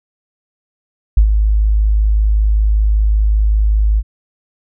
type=tone with ADSR envelope; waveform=sine; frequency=52.6 Hz; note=G#1; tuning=23 cents sharp; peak=-3 dBFS; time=1.17-4.03 s; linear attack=5 ms; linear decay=88 ms; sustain=-6 dB; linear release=48 ms; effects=none